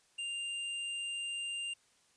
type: tone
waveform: square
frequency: 2794 Hz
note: F7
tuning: in tune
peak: -37 dBFS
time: 0.18-1.74 s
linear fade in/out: 10 ms
effects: white hiss -69 dBFS RMS until 2.16 s + resampled to 22050 Hz